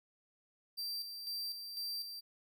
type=tone with tremolo; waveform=45% pulse; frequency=4699 Hz; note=D8; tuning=in tune; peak=-37 dBFS; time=0.77-2.21 s; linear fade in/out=20 ms; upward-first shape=square; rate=2 Hz; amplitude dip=50%; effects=none